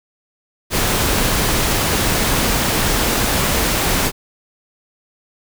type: noise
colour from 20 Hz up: pink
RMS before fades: -17 dBFS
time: 0.7-4.12 s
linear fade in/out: 50 ms
effects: none